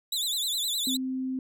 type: tone with vibrato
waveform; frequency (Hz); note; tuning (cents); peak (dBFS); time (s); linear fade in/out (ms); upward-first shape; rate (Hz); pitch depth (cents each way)
sawtooth; 3729; A#7; 0; -24; 0.12-0.97; 5; sine; 9.7; 150
type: tone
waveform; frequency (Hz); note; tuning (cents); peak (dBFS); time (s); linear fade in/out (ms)
sine; 260; C4; -11; -28; 0.87-1.39; 2
effects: none